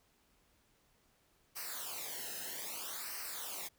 white noise with flanger, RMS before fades -43 dBFS, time 1.55-3.69 s, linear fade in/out 20 ms, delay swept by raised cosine 0.28 to 0.88 ms, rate 0.62 Hz, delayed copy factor -0.8, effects pink hiss -72 dBFS RMS until 3.78 s

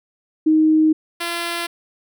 sine / 5% pulse tone pair in turn, 312.7 / 341.8 Hz, D#4 / F4, +9 / -37 cents, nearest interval major second, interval 154 cents, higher second, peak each -11 dBFS, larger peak neither, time 0.46-0.93 / 1.2-1.67 s, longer neither, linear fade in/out 10 ms, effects none

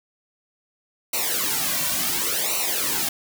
white noise with flanger, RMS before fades -24 dBFS, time 1.13-3.09 s, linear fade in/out 5 ms, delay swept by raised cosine 0.59 to 2.39 ms, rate 0.7 Hz, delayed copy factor -0.9, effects none

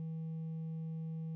triangle tone with hard clipping, 161.2 Hz, E3, 38 cents flat, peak -37 dBFS, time 0-1.35 s, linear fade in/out 0 ms, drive 1 dB, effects none

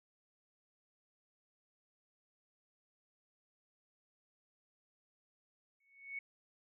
sine tone with exponential growth, 2217 Hz, C#7, in tune, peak -37 dBFS, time 5.8-6.19 s, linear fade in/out 5 ms, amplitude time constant 83 ms, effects none

